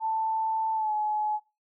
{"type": "tone with pitch glide", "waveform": "sine", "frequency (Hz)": [885, 849.4], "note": ["A5", "G#5"], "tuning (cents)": [10, 39], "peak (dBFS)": -25, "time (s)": [0, 1.4], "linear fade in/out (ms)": 50, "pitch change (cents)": -71, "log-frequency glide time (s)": [0.74, 0.93], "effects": ["noise-tail reverb RT60 0.3 s tail -23 dB re dry"]}